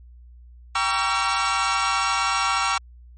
sawtooth chord, G diminished seventh, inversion none, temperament just, 784 / 940.8 / 1128.9 / 1354.7 Hz, G5 / Bb5 / Db6 / Fb6, 0 / +16 / +31 / +47 cents, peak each -24 / -24 / -21 / -20 dBFS, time 0.75-2.78 s, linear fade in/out 5 ms, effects added 60 Hz sine -43 dBFS peak until 3.17 s + MP3 32 kbps

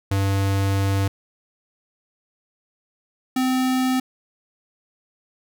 square tone pair in turn, 98 / 257.7 Hz, G2 / C4, 0 / -26 cents, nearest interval octave + perfect fourth, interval 1674 cents, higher second, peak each -19 / -19 dBFS, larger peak neither, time 0.11-1.08 / 3.36-4 s, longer first, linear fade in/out 5 ms, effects none

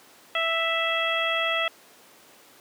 harmonic tone, 659.3 Hz, E5, in tune, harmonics 1 / 2 / 3 / 4 / 5, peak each -29 / -29 / -29 / -29 / -29 dBFS, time 0.35-1.68 s, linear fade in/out 2 ms, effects pink hiss -52 dBFS RMS until 2.6 s + high-pass 300 Hz 12 dB/octave

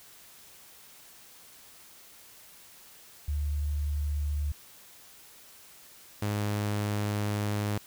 sine / sawtooth tone pair in turn, 73.42 / 103.87 Hz, D2 / G#2, 0 / +1 cents, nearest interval tritone, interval 601 cents, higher second, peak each -27 / -24 dBFS, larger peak second, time 3.28-4.52 / 6.22-7.78 s, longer second, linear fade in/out 5 ms, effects white hiss -53 dBFS RMS until 7.86 s

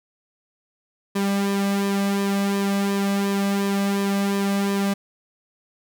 sawtooth tone with flanger, 198.7 Hz, G3, 24 cents sharp, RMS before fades -22 dBFS, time 1.15-4.94 s, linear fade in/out 10 ms, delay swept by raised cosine 1.4 to 2.22 ms, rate 2.8 Hz, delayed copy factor -0.65, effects none

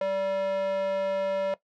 square tone with high-pass filter, 193.4 Hz, G3, 23 cents flat, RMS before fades -27 dBFS, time 0.01-1.54 s, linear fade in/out 2 ms, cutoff 510 Hz, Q 7.8, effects noise-tail reverb RT60 0.1 s tail -17 dB re dry + low-pass 3000 Hz 12 dB/octave

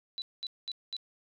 sine tone bursts, 3967 Hz, B7, 7 cents sharp, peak -34 dBFS, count 4, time 0.18-0.966 s, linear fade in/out 0 ms, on 39 ms, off 210 ms, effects none

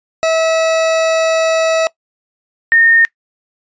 40% pulse / sine tone pair in turn, 648 / 1832.8 Hz, E5 / A#6, -30 / -30 cents, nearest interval octave + tritone, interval 1800 cents, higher second, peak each -10 / -6 dBFS, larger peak second, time 0.23-1.87 / 2.72-3.05 s, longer first, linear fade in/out 0 ms, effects noise-tail reverb RT60 0.1 s tail -21 dB re dry + resampled to 16000 Hz

